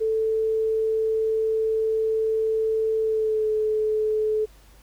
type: tone with pitch glide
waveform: sine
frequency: 441 to 431.2 Hz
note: A4 to A4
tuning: +4 to -35 cents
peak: -20 dBFS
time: 0-4.46 s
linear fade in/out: 20 ms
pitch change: -39 cents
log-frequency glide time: 3.01-3.49 s
effects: added 50 Hz sine -50 dBFS peak until 4.82 s + pink hiss -56 dBFS RMS until 4.82 s